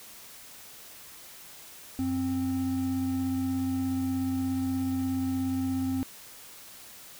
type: tone pair together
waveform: triangle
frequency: 93.2 / 262.8 Hz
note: F#2 / C4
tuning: +13 / +8 cents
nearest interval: octave + tritone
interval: 1795 cents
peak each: -33 / -25 dBFS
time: 1.99-6.03 s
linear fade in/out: 0 ms
effects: white hiss -48 dBFS RMS until 7.19 s